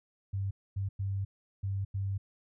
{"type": "tone bursts at uneven times", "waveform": "sine", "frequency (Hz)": 98, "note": "G2", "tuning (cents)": 0, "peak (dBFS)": -30, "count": 5, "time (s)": [[0.33, 0.51], [0.76, 0.89], [0.99, 1.25], [1.63, 1.85], [1.94, 2.18]], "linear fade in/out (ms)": 10, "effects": []}